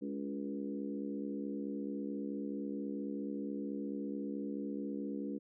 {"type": "harmonic tone with a mistuned harmonic", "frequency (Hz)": 69.3, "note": "C#2", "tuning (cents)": 0, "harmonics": [3, 4, 5, 6, 7], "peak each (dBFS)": [-41, -40, -46, -49, -48], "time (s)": [0.01, 5.39], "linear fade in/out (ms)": 20, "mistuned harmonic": 4, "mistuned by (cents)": 30, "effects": []}